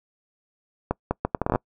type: accelerating click train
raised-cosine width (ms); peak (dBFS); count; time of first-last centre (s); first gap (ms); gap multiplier
1; -8; 11; 0.91-1.558; 200; 0.7
effects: noise-tail reverb RT60 0.1 s tail -26 dB re dry